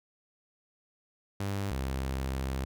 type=tone pair in turn; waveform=sawtooth; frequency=99.4 / 66.34 Hz; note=G2 / C2; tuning=+25 / +25 cents; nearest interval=perfect fifth; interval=700 cents; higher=first; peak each=-27 dBFS; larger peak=neither; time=1.4-1.71 / 1.71-2.65 s; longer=second; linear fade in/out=5 ms; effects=none